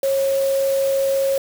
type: tone in noise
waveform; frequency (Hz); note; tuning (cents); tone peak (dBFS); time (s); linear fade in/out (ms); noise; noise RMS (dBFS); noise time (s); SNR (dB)
sine; 545; C#5; -29; -16; 0.03-1.38; 2; white; -33; 0.03-1.38; +14
effects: none